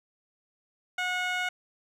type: tone with band-pass filter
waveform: 15% pulse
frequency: 728 Hz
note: F#5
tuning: 28 cents flat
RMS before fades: -30 dBFS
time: 0.98-1.49 s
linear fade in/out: 5 ms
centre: 1800 Hz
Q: 0.7
effects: none